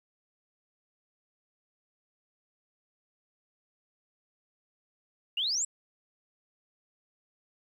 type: exponential sweep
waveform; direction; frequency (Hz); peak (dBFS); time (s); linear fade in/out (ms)
sine; up; 2747 to 7990; -27; 5.37-5.65; 5
effects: 10-bit